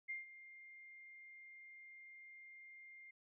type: tone with ADSR envelope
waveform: sine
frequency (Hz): 2111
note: C7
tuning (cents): +15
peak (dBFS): -40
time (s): 0.08-3.11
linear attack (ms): 22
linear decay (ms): 150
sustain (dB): -15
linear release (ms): 7
effects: none